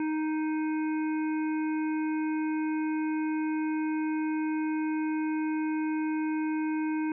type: harmonic tone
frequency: 311.1 Hz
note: D#4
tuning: in tune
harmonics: 1 / 3 / 5 / 7 / 8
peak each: -27 / -39 / -43 / -47 / -47 dBFS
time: 0-7.12 s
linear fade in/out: 2 ms
effects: none